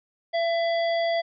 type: harmonic tone with a mistuned harmonic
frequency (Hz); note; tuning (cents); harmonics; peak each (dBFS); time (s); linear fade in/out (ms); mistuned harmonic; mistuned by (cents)
673; E5; +36; 1 / 3 / 5 / 7; -22 / -32 / -36 / -39; 0.33-1.22; 20; 3; -16
effects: none